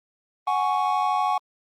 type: chord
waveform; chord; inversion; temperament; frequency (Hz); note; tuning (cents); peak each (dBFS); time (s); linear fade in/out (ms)
triangle; F# suspended second; none; just; 740 / 832.5 / 1110; F#5 / G#5 / C#6; 0 / +4 / +2; -23; 0.47-1.38; 5
effects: Opus 32 kbps